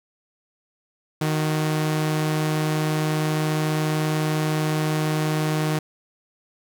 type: tone pair together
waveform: sawtooth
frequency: 154.8 / 370 Hz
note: D#3 / F#4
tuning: -9 / 0 cents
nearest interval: octave + minor third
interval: 1509 cents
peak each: -17 / -28 dBFS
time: 1.21-5.79 s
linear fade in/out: 5 ms
effects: none